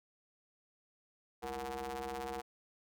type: ring-modulated tone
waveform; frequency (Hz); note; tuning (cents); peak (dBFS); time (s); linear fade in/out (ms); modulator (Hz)
sawtooth; 132.2; C3; +18; -32; 1.42-2.42; 20; 603
effects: none